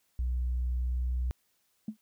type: tone with pitch glide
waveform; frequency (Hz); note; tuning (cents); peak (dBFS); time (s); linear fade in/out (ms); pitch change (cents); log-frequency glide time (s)
sine; 61.74 to 62.13; B1 to B1; 0 to +11; -26; 0.19-1.31; 0; +11; 0.76-1.03
type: tone with exponential decay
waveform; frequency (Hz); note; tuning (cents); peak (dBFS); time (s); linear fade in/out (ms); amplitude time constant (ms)
sine; 215.7; A3; -34; -28; 1.88-1.97; 5; 18
effects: tanh soft clip ceiling -25 dBFS + white hiss -73 dBFS RMS until 2.01 s